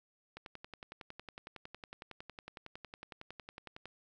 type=click train; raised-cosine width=0.3 ms; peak=-30 dBFS; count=39; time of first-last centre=0.37-3.856 s; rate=10.9 Hz; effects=none